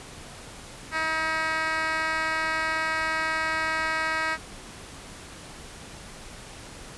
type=tone with band-pass filter; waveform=10% pulse; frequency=318.4 Hz; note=D#4; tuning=40 cents sharp; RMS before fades=-27 dBFS; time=0.91-4.38 s; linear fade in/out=50 ms; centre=2000 Hz; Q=1.2; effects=pink hiss -43 dBFS RMS until 6.97 s + resampled to 24000 Hz